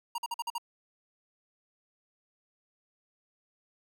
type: tone bursts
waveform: square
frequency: 939 Hz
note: A#5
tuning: 12 cents sharp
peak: -32 dBFS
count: 6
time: 0.15-0.582 s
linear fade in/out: 5 ms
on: 32 ms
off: 48 ms
effects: none